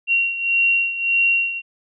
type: beating tone pair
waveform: sine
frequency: 2748 / 2749.7 Hz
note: F7 / F7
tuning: -29 / -28 cents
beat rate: 1.7 Hz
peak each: -17 / -22 dBFS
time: 0.07-1.62 s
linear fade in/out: 50 ms
effects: none